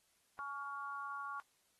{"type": "harmonic tone", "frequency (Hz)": 281, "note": "C#4", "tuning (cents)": 24, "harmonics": [3, 4, 5], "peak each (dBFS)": [-51, -43, -46], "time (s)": [0.39, 1.4], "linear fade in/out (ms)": 0, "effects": ["white hiss -75 dBFS RMS until 1.79 s", "AAC 32 kbps"]}